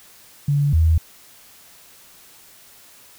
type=tone pair in turn; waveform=sine; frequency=143.6 / 80.59 Hz; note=D3 / E2; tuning=-39 / -39 cents; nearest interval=minor seventh; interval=1000 cents; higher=first; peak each=-15 / -12 dBFS; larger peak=second; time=0.48-0.73 / 0.73-0.98 s; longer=neither; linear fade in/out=5 ms; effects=white hiss -48 dBFS RMS until 3.18 s